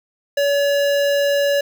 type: tone with notch filter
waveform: square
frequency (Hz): 568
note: C#5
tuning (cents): +42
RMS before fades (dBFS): -17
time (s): 0.37-1.61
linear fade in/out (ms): 5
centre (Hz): 9400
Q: 1.2
effects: 7-bit